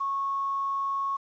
sine tone with quantisation, 1100 Hz, C#6, 14 cents flat, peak -26 dBFS, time 0-1.17 s, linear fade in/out 10 ms, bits 9, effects resampled to 16000 Hz

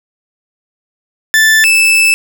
40% pulse tone pair in turn, 1760 / 2630 Hz, A6 / E7, 0 / -5 cents, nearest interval perfect fifth, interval 695 cents, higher second, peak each -5 dBFS, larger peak neither, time 1.34-1.64 / 1.64-2.14 s, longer second, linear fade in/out 0 ms, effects none

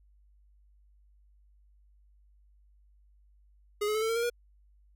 square tone with pitch steps, 415.3 / 425.3 / 435.4 / 445.9 / 456.6 / 467.5 / 478.7 Hz, G#4 / G#4 / A4 / A4 / A#4 / A#4 / A#4, 0 / +41 / -18 / +23 / -36 / +5 / +46 cents, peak -28 dBFS, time 3.81-4.3 s, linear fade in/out 10 ms, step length 70 ms, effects added 50 Hz sine -59 dBFS peak until 4.95 s

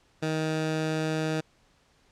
15% pulse tone, 157.3 Hz, D#3, 19 cents sharp, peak -20 dBFS, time 0.22-1.41 s, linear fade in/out 10 ms, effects pink hiss -64 dBFS RMS until 2.11 s + low-pass 7000 Hz 12 dB/octave

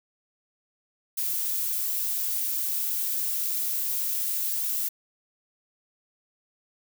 violet noise, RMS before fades -28 dBFS, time 1.17-4.89 s, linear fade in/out 10 ms, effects none

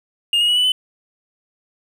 triangle tone with pitch steps, 2832 / 2878 / 2925 / 2973 / 3021 Hz, F7 / F#7 / F#7 / F#7 / F#7, +23 / -49 / -21 / +8 / +35 cents, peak -12 dBFS, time 0.33-0.72 s, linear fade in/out 2 ms, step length 78 ms, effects none

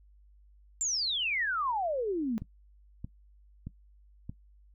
sine exponential sweep, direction down, 7460 to 211.2 Hz, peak -28 dBFS, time 0.81-2.38 s, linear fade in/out 0 ms
click train, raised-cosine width 5 ms, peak -26 dBFS, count 4, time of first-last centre 2.42-4.295 s, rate 1.6 Hz
effects noise-tail reverb RT60 0.1 s tail -17 dB re dry + added 50 Hz sine -56 dBFS peak until 4.74 s

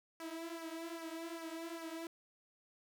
sawtooth tone with flanger, 329.6 Hz, E4, in tune, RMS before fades -45 dBFS, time 0.2-2.07 s, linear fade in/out 2 ms, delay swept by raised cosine 0.25 to 5.45 ms, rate 2.5 Hz, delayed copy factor -0.75, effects none

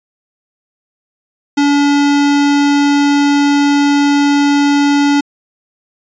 square tone, 286.1 Hz, D4, 45 cents flat, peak -9 dBFS, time 1.57-5.21 s, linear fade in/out 10 ms, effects resampled to 16000 Hz

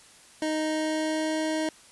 25% pulse tone with pitch glide, 311.1 to 313.8 Hz, D#4 to D#4, 0 to +15 cents, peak -22 dBFS, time 0.42-1.69 s, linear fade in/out 2 ms, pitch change +15 cents, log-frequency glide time 0.61-1.4 s, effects white hiss -53 dBFS RMS until 1.91 s + resampled to 24000 Hz

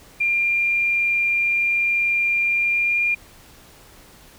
sine tone with pitch glide, 2393 to 2408 Hz, D7 to D7, +32 to +43 cents, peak -17 dBFS, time 0.2-3.15 s, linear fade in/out 10 ms, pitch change +11 cents, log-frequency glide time 2.55-3.04 s, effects pink hiss -48 dBFS RMS until 4.38 s

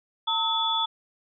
sine tone cluster, 905 / 1285 / 3441 Hz, A5 / E6 / A7, +48 / -45 / -39 cents, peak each -27 / -31 / -25 dBFS, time 0.27-0.86 s, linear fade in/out 10 ms, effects none

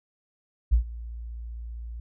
sine tone with ADSR envelope, 57.7 Hz, A#1, 17 cents flat, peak -14 dBFS, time 0.71-2 s, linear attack 22 ms, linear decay 100 ms, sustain -20 dB, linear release 4 ms, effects none

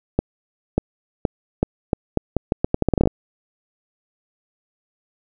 accelerating click train, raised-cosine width 2 ms, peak -3 dBFS, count 18, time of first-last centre 0.19-3.074 s, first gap 590 ms, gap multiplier 0.8, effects none

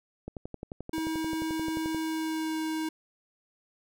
click train, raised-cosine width 2 ms, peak -24 dBFS, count 20, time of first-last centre 0.28-1.947 s, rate 11.4 Hz
square tone with pitch glide, 319.8 to 316.3 Hz, D#4 to D#4, +48 to +29 cents, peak -30 dBFS, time 0.93-2.89 s, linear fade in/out 5 ms, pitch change -19 cents, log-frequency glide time 1.95-2.61 s
effects none

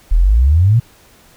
sine exponential sweep, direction up, 36.71 to 123.47 Hz, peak -7 dBFS, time 0.11-0.8 s, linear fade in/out 10 ms, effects pink hiss -47 dBFS RMS until 1.36 s

